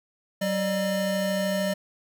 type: tone pair together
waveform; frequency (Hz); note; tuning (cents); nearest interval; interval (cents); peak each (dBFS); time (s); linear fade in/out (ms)
square; 190 / 603.2; F#3 / D5; +46 / +46; octave + minor sixth; 2000; -28 / -27; 0.41-1.74; 10
effects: none